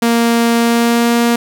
sawtooth tone with pitch glide, 233.1 to 235.8 Hz, A#3 to A#3, 0 to +20 cents, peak -6 dBFS, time 0.02-1.36 s, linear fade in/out 5 ms, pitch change +20 cents, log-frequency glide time 0.56-1.15 s, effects none

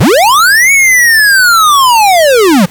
square linear two-way sweep, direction up then down, 75.9 to 2249 to 161.2 Hz, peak -4 dBFS, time 0-2.66 s, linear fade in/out 10 ms, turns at 0.72 s, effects pink hiss -34 dBFS RMS until 2.7 s

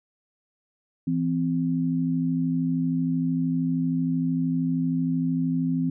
sine tone pair together, 166 / 259 Hz, E3 / C4, +12 / -17 cents, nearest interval minor sixth, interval 771 cents, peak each -25 / -24 dBFS, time 1.07-5.9 s, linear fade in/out 5 ms, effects none

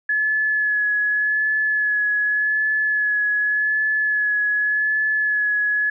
sine tone with vibrato, 1705 Hz, G#6, 45 cents sharp, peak -17 dBFS, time 0.09-5.9 s, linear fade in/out 5 ms, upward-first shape sine, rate 0.86 Hz, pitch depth 20 cents each way, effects none

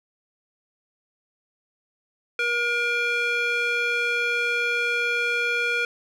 square tone with band-pass filter, 476.4 Hz, A#4, 38 cents sharp, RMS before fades -24 dBFS, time 2.39-5.85 s, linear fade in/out 2 ms, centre 2000 Hz, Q 3.9, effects none

